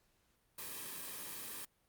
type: noise with comb filter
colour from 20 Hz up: white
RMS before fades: -45 dBFS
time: 0.58-1.65 s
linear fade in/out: 5 ms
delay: 1.4 ms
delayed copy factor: -0.55
effects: pink hiss -75 dBFS RMS until 1.88 s + Opus 48 kbps